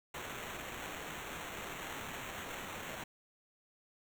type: noise with sample-and-hold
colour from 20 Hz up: white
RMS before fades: -44 dBFS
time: 0.14-3.04 s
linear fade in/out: 5 ms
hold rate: 4900 Hz
effects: none